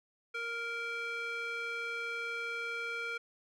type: tone with band-pass filter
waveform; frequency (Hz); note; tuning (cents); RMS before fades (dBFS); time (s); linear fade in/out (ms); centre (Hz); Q
square; 466.2; A#4; 0; -38; 0.34-3.18; 10; 1900; 5.9
effects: none